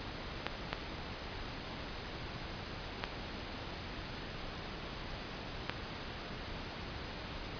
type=clicks; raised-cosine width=0.3 ms; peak=-16 dBFS; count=4; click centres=0.466 / 0.73 / 3.039 / 5.696 s; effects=pink hiss -43 dBFS RMS until 7.59 s + resampled to 11025 Hz